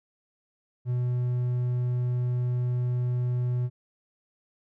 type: tone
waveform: triangle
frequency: 123.47 Hz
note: B2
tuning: in tune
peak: -22 dBFS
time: 0.85-3.7 s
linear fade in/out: 50 ms
effects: none